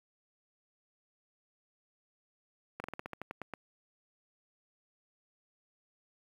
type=slowing click train; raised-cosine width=0.5 ms; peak=-24 dBFS; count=11; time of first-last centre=2.8-3.537 s; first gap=40 ms; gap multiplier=1.13; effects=high-pass 100 Hz 12 dB/octave + 9-bit